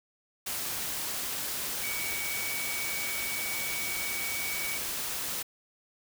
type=tone in noise; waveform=sine; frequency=2259 Hz; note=C#7; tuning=32 cents sharp; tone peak=-35 dBFS; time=1.83-4.78 s; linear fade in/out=10 ms; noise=white; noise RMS=-34 dBFS; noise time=0.46-5.43 s; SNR=-4 dB; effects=none